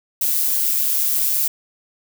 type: noise with amplitude modulation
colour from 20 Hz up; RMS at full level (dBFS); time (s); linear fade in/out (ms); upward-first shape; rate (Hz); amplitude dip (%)
violet; -17; 0.21-1.48; 5; sine; 141; 45
effects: none